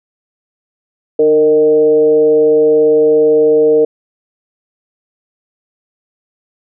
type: tone with frequency modulation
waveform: sine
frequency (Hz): 460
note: A#4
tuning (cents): -23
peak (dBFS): -6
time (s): 1.19-3.85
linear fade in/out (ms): 5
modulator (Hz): 157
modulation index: 0.52
effects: none